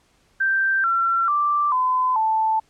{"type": "tone with pitch steps", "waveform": "sine", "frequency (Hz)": [1568, 1357.2, 1174.7, 1016.7, 880], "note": ["G6", "F6", "D6", "B5", "A5"], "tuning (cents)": [0, -50, 0, 50, 0], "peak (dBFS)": -17, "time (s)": [0.4, 2.6], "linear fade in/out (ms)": 10, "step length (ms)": 440, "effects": ["pink hiss -61 dBFS RMS until 2.69 s", "low-pass 9000 Hz 12 dB/octave"]}